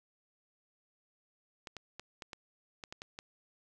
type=clicks; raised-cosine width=0.2 ms; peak=-26 dBFS; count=9; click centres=1.672 / 1.767 / 1.996 / 2.222 / 2.332 / 2.838 / 2.925 / 3.019 / 3.189 s; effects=none